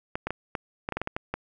clicks, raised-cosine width 0.5 ms, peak -14 dBFS, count 11, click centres 0.155 / 0.27 / 0.306 / 0.552 / 0.889 / 0.923 / 0.97 / 1.016 / 1.074 / 1.165 / 1.34 s, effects none

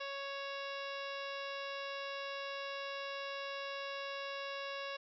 harmonic tone with a mistuned harmonic, 554.4 Hz, C#5, in tune, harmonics 1 / 2 / 3 / 4 / 5 / 6 / 7 / 8 / 9 / 10, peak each -44 / -46 / -48 / -52 / -48 / -54 / -52 / -63 / -56 / -58 dBFS, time 0-4.97 s, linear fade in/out 10 ms, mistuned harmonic 6, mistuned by +37 cents, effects none

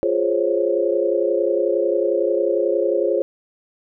sine chord, Db major seventh, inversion first, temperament equal, 349.2 / 415.3 / 523.3 / 554.4 Hz, F4 / Ab4 / C5 / Db5, 0 / 0 / 0 / 0 cents, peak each -22 dBFS, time 0.03-3.22 s, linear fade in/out 0 ms, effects none

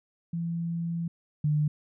sine tone pair in turn, 168.4 / 150.03 Hz, E3 / D3, +37 / +37 cents, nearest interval major second, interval 200 cents, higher first, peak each -28 / -22 dBFS, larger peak second, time 0.33-1.08 / 1.44-1.68 s, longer first, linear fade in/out 5 ms, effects none

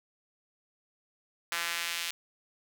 sawtooth tone with high-pass filter sweep, 170 Hz, F3, 46 cents flat, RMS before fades -34 dBFS, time 1.52-2.11 s, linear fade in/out 0 ms, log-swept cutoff 1600 to 2800 Hz, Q 1.2, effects none

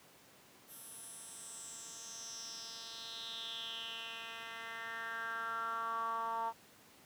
10% pulse tone with band-pass filter sweep, 227.7 Hz, A#3, 40 cents flat, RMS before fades -43 dBFS, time 0.67-6.53 s, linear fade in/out 50 ms, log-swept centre 12000 to 920 Hz, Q 5.3, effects pink hiss -61 dBFS RMS until 7.05 s + high-pass 150 Hz 12 dB/octave

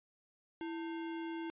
sine tone with sample-and-hold, 329.6 Hz, E4, in tune, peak -38 dBFS, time 0.61-1.5 s, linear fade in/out 0 ms, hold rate 1225 Hz, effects resampled to 8000 Hz

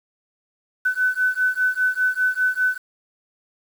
sine beating tone pair, 1504 / 1509 Hz, F#6 / F#6, +28 / +34 cents, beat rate 5 Hz, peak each -21 dBFS, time 0.85-2.78 s, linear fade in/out 10 ms, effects 7-bit

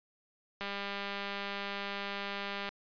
click train, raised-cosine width 0.3 ms, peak -22 dBFS, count 417, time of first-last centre 0.61-2.69 s, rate 200 Hz, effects resampled to 11025 Hz

